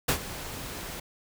pink noise with ADSR envelope, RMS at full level -23 dBFS, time 0.08-1 s, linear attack 10 ms, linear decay 86 ms, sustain -15 dB, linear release 6 ms, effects none

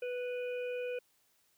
harmonic tone, 493.9 Hz, B4, in tune, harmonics 1 / 3 / 5 / 6, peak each -35 / -50 / -46 / -57 dBFS, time 0.02-0.99 s, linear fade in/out 5 ms, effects white hiss -72 dBFS RMS until 1.57 s

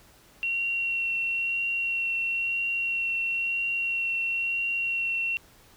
sine tone with vibrato, 2735 Hz, F7, 37 cents flat, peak -25 dBFS, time 0.43-5.37 s, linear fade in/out 0 ms, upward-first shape triangle, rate 1 Hz, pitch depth 13 cents each way, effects pink hiss -56 dBFS RMS until 5.76 s

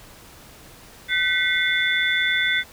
sine tone cluster, 1519 / 1962 / 2129 / 3491 Hz, F#6 / B6 / C7 / A7, +45 / -12 / +30 / -14 cents, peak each -24 dBFS, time 1.08-2.64 s, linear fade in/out 50 ms, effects pink hiss -46 dBFS RMS until 2.72 s

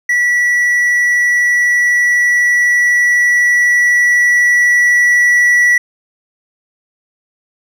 triangle tone with level ramp, 1948 Hz, B6, 24 cents flat, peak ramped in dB -8 to -5 dBFS, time 0.09-5.78 s, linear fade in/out 5 ms, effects none

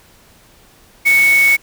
sine tone in noise, 2217 Hz, C#7, in tune, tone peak -8 dBFS, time 1.05-1.57 s, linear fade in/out 20 ms, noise white, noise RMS -24 dBFS, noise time 1.05-1.57 s, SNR +13 dB, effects pink hiss -48 dBFS RMS until 1.62 s

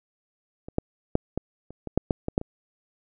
clicks, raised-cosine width 2 ms, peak -25 / -9 / -6 / -13 / -28 / -20 / -6 / -8 / -14 / -7 / -21 dBFS, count 11, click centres 0.685 / 0.784 / 1.154 / 1.376 / 1.706 / 1.873 / 1.976 / 2.108 / 2.284 / 2.379 / 2.414 s, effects none

